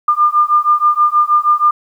sine beating tone pair, 1200 / 1206.3 Hz, D6 / D6, +37 / +46 cents, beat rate 6.3 Hz, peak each -12 dBFS, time 0.08-1.71 s, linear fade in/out 5 ms, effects 8-bit

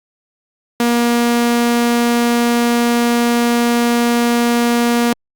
sawtooth tone, 237.5 Hz, A#3, 33 cents sharp, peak -8 dBFS, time 0.8-5.13 s, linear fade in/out 2 ms, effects Opus 48 kbps

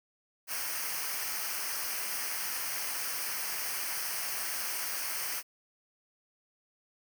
white noise with comb filter, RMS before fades -35 dBFS, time 0.47-5.43 s, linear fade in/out 50 ms, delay 0.27 ms, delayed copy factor -0.75, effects none

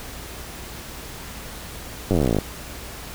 slowing click train, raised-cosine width 2 ms, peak -7 dBFS, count 20, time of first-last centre 2.11-2.387 s, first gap 10 ms, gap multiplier 1.04, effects added 60 Hz sine -41 dBFS peak until 3.14 s + pink hiss -37 dBFS RMS until 3.14 s

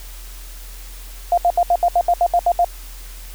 sine tone bursts, 698.5 Hz, F5, in tune, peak -11 dBFS, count 11, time 1.32-2.646 s, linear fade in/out 2 ms, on 56 ms, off 71 ms, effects added 42 Hz sine -33 dBFS peak until 3.34 s + white hiss -41 dBFS RMS until 3.34 s

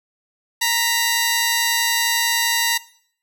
10% pulse tone pair together, 932.3 / 1975.5 Hz, A#5 / B6, 0 / 0 cents, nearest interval octave + minor second, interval 1300 cents, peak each -11 dBFS, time 0.61-2.78 s, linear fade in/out 10 ms, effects noise-tail reverb RT60 0.6 s tail -20 dB re dry

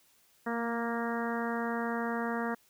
harmonic tone with a mistuned harmonic, 233.4 Hz, A#3, 2 cents sharp, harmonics 1 / 2 / 3 / 4 / 5 / 6 / 7 / 8, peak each -34 / -37 / -39 / -40 / -41 / -42 / -42 / -43 dBFS, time 0.46-2.55 s, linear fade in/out 10 ms, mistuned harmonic 1, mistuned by -16 cents, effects white hiss -66 dBFS RMS until 2.69 s

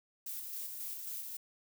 violet noise with tremolo, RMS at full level -41 dBFS, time 0.26-1.37 s, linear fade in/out 5 ms, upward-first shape square, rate 3.7 Hz, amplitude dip 30%, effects none

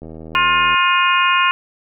click train, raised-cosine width 2 ms, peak -21 dBFS, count 59, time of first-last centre 0.02-0.743 s, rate 80.2 Hz
harmonic tone, 354.7 Hz, F4, 27 cents sharp, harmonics 3 / 4 / 5 / 6 / 7 / 8, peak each -15 / -19 / -24 / -27 / -19 / -21 dBFS, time 0.35-1.51 s, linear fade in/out 0 ms
effects none

